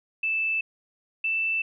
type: tone pair in turn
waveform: sine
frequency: 2637 / 2654 Hz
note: E7 / E7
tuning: 0 / +11 cents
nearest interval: unison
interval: 11 cents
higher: second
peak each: -23 dBFS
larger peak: neither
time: 0.23-0.61 / 1.24-1.62 s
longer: neither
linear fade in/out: 5 ms
effects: none